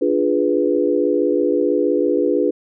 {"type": "chord", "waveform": "sine", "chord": "D diminished seventh", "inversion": "none", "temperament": "equal", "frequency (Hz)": [293.7, 349.2, 415.3, 493.9], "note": ["D4", "F4", "Ab4", "Cb5"], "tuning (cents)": [0, 0, 0, 0], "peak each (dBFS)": -20, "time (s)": [0.01, 2.51], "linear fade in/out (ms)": 10, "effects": []}